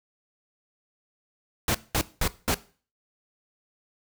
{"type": "noise bursts", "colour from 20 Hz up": "pink", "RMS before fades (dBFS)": -24, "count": 4, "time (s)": [1.68, 2.544], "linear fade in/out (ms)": 2, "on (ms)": 66, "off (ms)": 200, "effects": ["noise-tail reverb RT60 0.4 s tail -18 dB re dry"]}